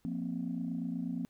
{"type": "chord", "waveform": "sine", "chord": "F suspended fourth", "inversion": "none", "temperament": "equal", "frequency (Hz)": [174.61, 233.1, 261.6], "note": ["F3", "Bb3", "C4"], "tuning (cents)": [0, 0, 0], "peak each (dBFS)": [-37, -37, -37], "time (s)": [0.05, 1.25], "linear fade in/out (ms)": 0, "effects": ["tanh soft clip ceiling -26 dBFS", "pink hiss -73 dBFS RMS until 1.29 s"]}